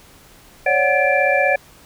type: tone cluster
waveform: sine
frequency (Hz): 545 / 581 / 740 / 1718 / 2359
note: C#5 / D5 / F#5 / A6 / D7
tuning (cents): -29 / -19 / 0 / -42 / +7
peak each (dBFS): -20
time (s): 0.66-1.56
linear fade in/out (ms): 5
effects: pink hiss -47 dBFS RMS until 1.85 s